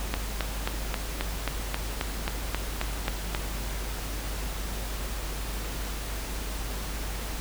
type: click train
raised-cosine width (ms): 0.3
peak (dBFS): -11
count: 13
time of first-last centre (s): 0.14-3.349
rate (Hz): 3.74
effects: added 50 Hz sine -32 dBFS peak until 7.4 s + pink hiss -37 dBFS RMS until 7.4 s